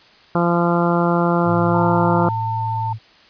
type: harmonic tone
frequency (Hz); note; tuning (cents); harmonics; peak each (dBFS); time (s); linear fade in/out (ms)
172.1; F3; -25; 1 / 2 / 3 / 4 / 5 / 6 / 7 / 8; -18 / -21 / -23 / -24 / -25 / -26 / -26 / -27; 0.35-2.29; 2
type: tone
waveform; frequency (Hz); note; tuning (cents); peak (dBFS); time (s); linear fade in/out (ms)
sine; 110.2; A2; +3; -23; 1.44-2.99; 50
type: tone with pitch glide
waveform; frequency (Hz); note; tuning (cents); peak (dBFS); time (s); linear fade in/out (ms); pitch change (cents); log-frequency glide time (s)
sine; 902 to 895.3; A5 to A5; +43 to +30; -21; 1.74-2.93; 5; -13; 2.25-2.78
effects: white hiss -49 dBFS RMS until 3.29 s + resampled to 11025 Hz